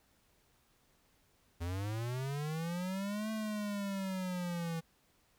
square linear two-way sweep, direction up then down, 82.41 to 220.1 to 162.7 Hz, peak -36 dBFS, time 1.6-4.81 s, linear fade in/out 20 ms, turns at 3.31 s, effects pink hiss -71 dBFS RMS until 5.38 s

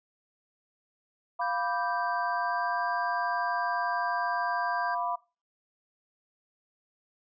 sine chord, B diminished, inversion second, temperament equal, 698.5 / 987.8 / 1174.7 Hz, F5 / B5 / D6, 0 / 0 / 0 cents, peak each -32 / -31 / -35 dBFS, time 1.39-5.16 s, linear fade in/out 10 ms
triangle tone with pitch glide, 1568 to 1587.1 Hz, G6 to G6, 0 to +21 cents, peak -32 dBFS, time 1.41-4.95 s, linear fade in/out 10 ms, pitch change +21 cents, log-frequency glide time 2.22-2.84 s
effects noise-tail reverb RT60 0.3 s tail -21 dB re dry + resampled to 16000 Hz

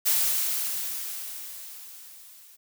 blue noise with level ramp, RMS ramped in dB -22 to -52 dBFS, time 0.05-2.57 s, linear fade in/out 20 ms, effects none

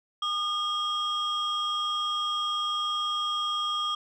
sine tone pair together, 1221 / 3260 Hz, D#6 / G#7, -33 / -33 cents, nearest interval octave + perfect fourth, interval 1700 cents, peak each -27 dBFS, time 0.22-3.95 s, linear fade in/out 5 ms, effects tanh soft clip ceiling -23 dBFS

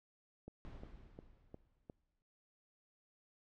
click train, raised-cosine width 2 ms, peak -36 dBFS, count 5, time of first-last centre 0.48-1.898 s, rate 2.82 Hz
brown noise with exponential decay, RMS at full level -48 dBFS, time 0.65-2.22 s, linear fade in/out 0 ms, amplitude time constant 340 ms
effects low-pass 4000 Hz 12 dB/octave

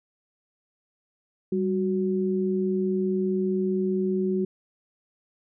sine tone pair together, 194.76 / 370 Hz, G3 / F#4, -11 / 0 cents, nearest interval major seventh, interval 1111 cents, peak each -25 dBFS, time 1.52-4.45 s, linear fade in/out 5 ms, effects none

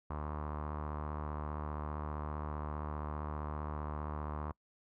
sawtooth tone with low-pass filter, 75.2 Hz, D2, 42 cents sharp, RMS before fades -40 dBFS, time 0.1-4.52 s, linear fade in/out 5 ms, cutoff 1100 Hz, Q 4, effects noise-tail reverb RT60 0.1 s tail -25 dB re dry

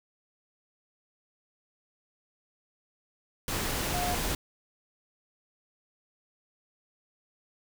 sine tone in noise, 714 Hz, F5, 38 cents sharp, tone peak -31 dBFS, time 3.94-4.15 s, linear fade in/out 2 ms, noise pink, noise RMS -31 dBFS, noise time 3.48-4.35 s, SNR -3 dB, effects none

